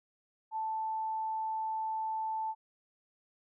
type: tone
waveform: sine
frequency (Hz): 880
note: A5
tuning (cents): 0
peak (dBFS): -32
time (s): 0.51-2.55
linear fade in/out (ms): 50
effects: none